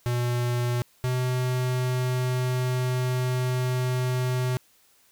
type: tone pair in turn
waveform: square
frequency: 121.5 / 126.69 Hz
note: B2 / B2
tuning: -28 / +45 cents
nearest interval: minor second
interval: 73 cents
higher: second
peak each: -24 dBFS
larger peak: neither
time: 0.06-0.82 / 1.04-4.57 s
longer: second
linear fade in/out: 0 ms
effects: white hiss -61 dBFS RMS until 5.11 s